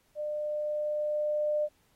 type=tone with level ramp; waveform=sine; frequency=600 Hz; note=D5; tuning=37 cents sharp; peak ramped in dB=-31 to -25 dBFS; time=0.15-1.69 s; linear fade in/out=50 ms; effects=pink hiss -69 dBFS RMS until 1.95 s + AAC 48 kbps